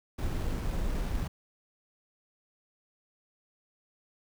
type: noise with sample-and-hold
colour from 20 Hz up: brown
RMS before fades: -31 dBFS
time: 0.18-1.28 s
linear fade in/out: 10 ms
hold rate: 7350 Hz
effects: none